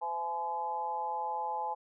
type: harmonic tone with a mistuned harmonic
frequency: 170 Hz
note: F3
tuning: 46 cents flat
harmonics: 3 / 4 / 5 / 6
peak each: -43 / -44 / -33 / -41 dBFS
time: 0.01-1.75 s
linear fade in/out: 20 ms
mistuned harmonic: 4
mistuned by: -21 cents
effects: none